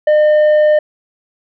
sine tone with tanh clipping, 606 Hz, D#5, 46 cents flat, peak -8 dBFS, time 0.07-0.79 s, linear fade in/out 5 ms, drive 5 dB, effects none

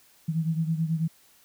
sine beating tone pair, 160 / 169.2 Hz, D#3 / E3, +49 / +45 cents, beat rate 9.2 Hz, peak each -25 / -30 dBFS, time 0.28-1.08 s, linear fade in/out 10 ms, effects white hiss -59 dBFS RMS until 1.44 s

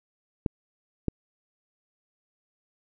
clicks, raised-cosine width 3 ms, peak -12 dBFS, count 2, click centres 0.462 / 1.083 s, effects none

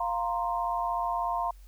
sine chord, F suspended fourth, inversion none, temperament just, 698.5 / 931.3 / 1047.7 Hz, F5 / Bb5 / C6, 0 / -2 / +2 cents, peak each -31 / -31 / -32 dBFS, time 0-1.51 s, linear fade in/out 5 ms, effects added 46 Hz sine -47 dBFS peak until 1.67 s + white hiss -64 dBFS RMS until 1.67 s

